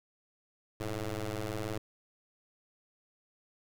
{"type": "ring-modulated tone", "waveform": "15% pulse", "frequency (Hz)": 105.8, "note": "G#2", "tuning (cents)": 33, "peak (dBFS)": -25, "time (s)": [0.8, 1.78], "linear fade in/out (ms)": 5, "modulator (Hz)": 221, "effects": []}